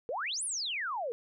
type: exponential two-way sweep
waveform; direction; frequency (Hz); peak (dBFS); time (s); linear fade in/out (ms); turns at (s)
sine; up then down; 441 to 10650 to 441; -32; 0.09-1.12; 0; 0.44
effects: none